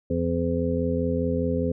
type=harmonic tone; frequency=84.9 Hz; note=F2; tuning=48 cents flat; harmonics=1 / 2 / 3 / 5 / 6; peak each=-29 / -29 / -27 / -30 / -28 dBFS; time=0.1-1.72 s; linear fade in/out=5 ms; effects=none